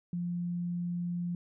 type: tone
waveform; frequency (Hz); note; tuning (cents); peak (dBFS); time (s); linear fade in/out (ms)
sine; 174.61; F3; 0; -31; 0.13-1.35; 2
effects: none